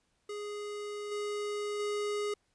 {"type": "tone with level steps", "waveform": "square", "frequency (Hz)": 414.5, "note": "G#4", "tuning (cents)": -3, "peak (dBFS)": [-38, -34, -32], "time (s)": [0.29, 2.34], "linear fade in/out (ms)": 5, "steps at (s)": [1.11, 1.79], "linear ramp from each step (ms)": 10, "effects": ["pink hiss -75 dBFS RMS until 2.54 s", "resampled to 22050 Hz"]}